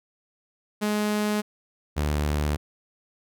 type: tone pair in turn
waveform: sawtooth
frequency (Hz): 210 / 74.25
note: G#3 / D2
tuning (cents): +19 / +20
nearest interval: octave + tritone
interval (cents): 1799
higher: first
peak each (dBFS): -19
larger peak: neither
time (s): 0.81-1.42 / 1.96-2.57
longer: neither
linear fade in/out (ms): 20
effects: none